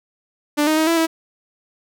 sawtooth tone with pitch steps, 295.2 / 311.1 / 315.9 / 332.7 / 325.2 Hz, D4 / D#4 / D#4 / E4 / E4, +9 / 0 / +26 / +16 / -23 cents, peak -11 dBFS, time 0.57-1.07 s, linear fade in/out 20 ms, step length 100 ms, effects none

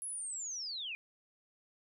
sine linear sweep, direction down, 10810 to 2349 Hz, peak -38 dBFS, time 0.02-0.95 s, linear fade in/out 0 ms, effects none

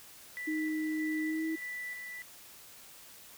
sine tone with tremolo, 1975.5 Hz, B6, in tune, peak -37 dBFS, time 0.37-2.22 s, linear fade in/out 0 ms, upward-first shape square, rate 1.6 Hz, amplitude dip 35%
sine tone with pitch glide, 311.1 to 320 Hz, D#4 to D#4, 0 to +49 cents, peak -31 dBFS, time 0.47-1.56 s, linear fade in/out 10 ms, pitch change +49 cents, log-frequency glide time 1.24-1.45 s
effects white hiss -53 dBFS RMS until 3.37 s

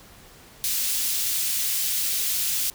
white high-pass noise, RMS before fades -25 dBFS, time 0.64-2.7 s, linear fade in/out 0 ms, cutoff 3000 Hz, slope 12 dB/octave, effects pink hiss -49 dBFS RMS until 2.74 s

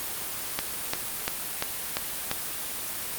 click train, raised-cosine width 0.2 ms, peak -8 dBFS, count 6, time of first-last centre 0.59-2.314 s, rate 2.9 Hz, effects white hiss -33 dBFS RMS until 3.18 s + Opus 32 kbps

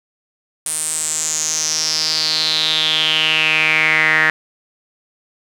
sawtooth tone with band-pass filter sweep, 156.6 Hz, D#3, 11 cents sharp, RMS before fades -17 dBFS, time 0.66-4.3 s, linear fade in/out 0 ms, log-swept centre 9400 to 1800 Hz, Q 6.8, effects none

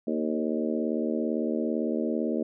harmonic tone with a mistuned harmonic, 77.78 Hz, D#2, in tune, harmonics 3 / 4 / 5 / 6 / 7 / 8, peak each -29 / -31 / -33 / -35 / -36 / -37 dBFS, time 0.07-2.43 s, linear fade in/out 5 ms, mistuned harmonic 7, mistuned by +15 cents, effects none

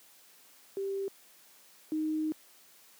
sine tone pair in turn, 392 / 311.1 Hz, G4 / D#4, 0 / 0 cents, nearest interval major third, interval 400 cents, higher first, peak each -31 / -28 dBFS, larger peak second, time 0.77-1.08 / 1.92-2.32 s, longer second, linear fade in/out 0 ms, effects white hiss -59 dBFS RMS until 2.99 s + high-pass 200 Hz 12 dB/octave

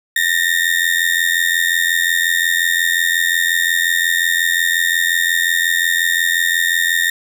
35% pulse ring-modulated tone, 1836 Hz, A#6, 27 cents flat, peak -9 dBFS, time 0.16-7.1 s, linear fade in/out 2 ms, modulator 42.8 Hz, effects none

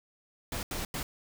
pink noise bursts at uneven times, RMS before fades -35 dBFS, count 3, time 0.52-0.63 / 0.71-0.85 / 0.94-1.03 s, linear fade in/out 2 ms, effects none

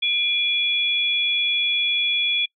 sine tone pair together, 2395 / 3383 Hz, D7 / G#7, +33 / +31 cents, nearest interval tritone, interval 598 cents, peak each -23 / -20 dBFS, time 0.02-2.46 s, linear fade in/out 10 ms, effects noise-tail reverb RT60 0.1 s tail -25 dB re dry

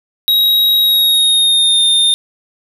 square tone with pitch glide, 3814 to 3638 Hz, A#7 to A#7, +39 to -43 cents, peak -9 dBFS, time 0.28-2.14 s, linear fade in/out 0 ms, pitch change -82 cents, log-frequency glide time 0.8-1.82 s, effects none

